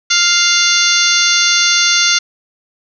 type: harmonic tone with a mistuned harmonic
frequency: 698.5 Hz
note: F5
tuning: in tune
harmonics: 2 / 3 / 4 / 5 / 6 / 7 / 8 / 9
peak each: -17 / -18 / -19 / -17 / -18 / -18 / -18 / -17 dBFS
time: 0.1-2.19 s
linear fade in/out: 10 ms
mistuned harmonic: 7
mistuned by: -84 cents
effects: none